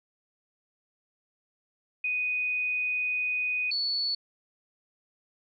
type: tone pair in turn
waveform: sine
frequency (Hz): 2489 / 4435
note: D#7 / C#8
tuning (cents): 0 / 0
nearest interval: minor seventh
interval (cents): 1000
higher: second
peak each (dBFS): -26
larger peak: neither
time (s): 2.04-3.71 / 3.71-4.15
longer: first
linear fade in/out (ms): 5
effects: none